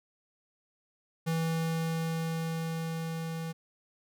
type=tone with level ramp; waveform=square; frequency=163.4 Hz; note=E3; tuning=15 cents flat; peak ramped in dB=-28 to -35 dBFS; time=1.26-3.53 s; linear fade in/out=20 ms; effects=none